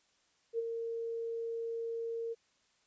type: tone with ADSR envelope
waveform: sine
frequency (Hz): 459.7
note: A#4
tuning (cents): -24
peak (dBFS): -29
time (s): 0.53-2.35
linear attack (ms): 56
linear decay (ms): 25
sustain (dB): -6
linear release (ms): 29
effects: white hiss -72 dBFS RMS until 2.86 s + resampled to 16000 Hz